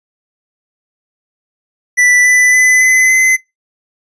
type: tone with pitch steps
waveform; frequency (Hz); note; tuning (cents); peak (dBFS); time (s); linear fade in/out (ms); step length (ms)
square; 1975.5 / 1992.7 / 2010 / 2028 / 2045; B6 / B6 / B6 / B6 / C7; 0 / +15 / +30 / +45 / -40; -7; 1.97-3.37; 20; 280
effects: noise-tail reverb RT60 0.2 s tail -23 dB re dry + resampled to 22050 Hz